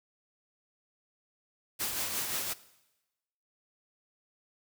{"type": "noise with tremolo", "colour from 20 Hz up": "white", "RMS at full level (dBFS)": -32, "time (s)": [1.79, 2.54], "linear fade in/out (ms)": 20, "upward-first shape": "triangle", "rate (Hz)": 5.7, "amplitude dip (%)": 45, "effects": ["noise-tail reverb RT60 1.0 s tail -18 dB re dry"]}